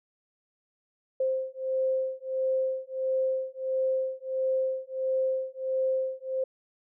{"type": "beating tone pair", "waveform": "sine", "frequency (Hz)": [523.3, 524.8], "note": ["C5", "C5"], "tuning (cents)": [0, 5], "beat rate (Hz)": 1.5, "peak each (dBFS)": -29, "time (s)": [1.2, 6.44], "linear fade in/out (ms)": 5, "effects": []}